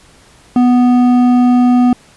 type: tone with hard clipping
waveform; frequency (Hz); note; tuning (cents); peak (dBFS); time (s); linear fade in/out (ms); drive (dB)
sine; 246.9; B3; 0; -8; 0.56-1.93; 2; 8
effects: pink hiss -45 dBFS RMS until 2.16 s + resampled to 24000 Hz